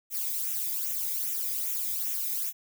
violet noise with flanger, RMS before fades -31 dBFS, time 0.1-2.53 s, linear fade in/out 50 ms, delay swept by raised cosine 0.21 to 0.72 ms, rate 2.5 Hz, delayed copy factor -0.7, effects none

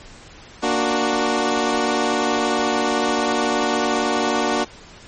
15% pulse chord, Bb augmented, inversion none, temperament equal, 233.1 / 293.7 / 370 Hz, Bb3 / D4 / F#4, 0 / 0 / 0 cents, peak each -16 dBFS, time 0.62-4.65 s, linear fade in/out 20 ms, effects pink hiss -43 dBFS RMS until 5.07 s + MP3 32 kbps

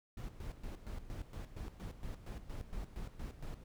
brown noise with tremolo, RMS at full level -43 dBFS, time 0.17-3.64 s, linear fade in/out 5 ms, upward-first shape square, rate 4.3 Hz, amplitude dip 70%, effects none

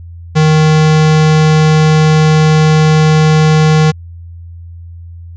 square tone, 155.56 Hz, D#3, in tune, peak -6 dBFS, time 0.35-3.92 s, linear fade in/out 20 ms, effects added 85 Hz sine -27 dBFS peak until 5.36 s + resampled to 16000 Hz

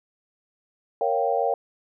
sine chord, G half-diminished seventh, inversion first, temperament equal, 466.2 / 554.4 / 698.5 / 784 Hz, Bb4 / Db5 / F5 / G5, 0 / 0 / 0 / 0 cents, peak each -26 dBFS, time 1.01-1.54 s, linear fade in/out 2 ms, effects none

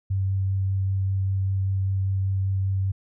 sine tone with vibrato, 96.3 Hz, G2, 30 cents flat, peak -21 dBFS, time 0.1-2.92 s, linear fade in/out 10 ms, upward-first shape sine, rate 5.1 Hz, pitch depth 9 cents each way, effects none

